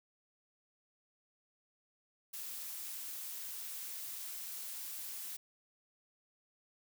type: noise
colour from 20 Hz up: blue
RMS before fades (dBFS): -44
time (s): 2.33-5.37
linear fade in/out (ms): 10
effects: none